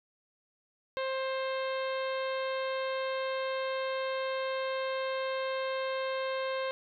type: harmonic tone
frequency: 528 Hz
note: C5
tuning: 16 cents sharp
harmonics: 1 / 2 / 3 / 4 / 5 / 6 / 7 / 8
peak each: -32 / -38 / -42 / -44 / -46 / -48 / -49 / -50 dBFS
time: 0.97-6.71 s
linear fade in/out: 0 ms
effects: none